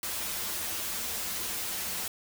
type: noise with comb filter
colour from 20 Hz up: white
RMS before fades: -34 dBFS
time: 0.03-2.08 s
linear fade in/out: 2 ms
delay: 7.3 ms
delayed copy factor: -0.75
effects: none